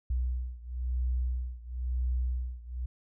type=beating tone pair; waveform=sine; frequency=61.74 / 62.73 Hz; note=B1 / B1; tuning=0 / +28 cents; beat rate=0.99 Hz; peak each=-31 / -33 dBFS; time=0.1-2.86 s; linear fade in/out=5 ms; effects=none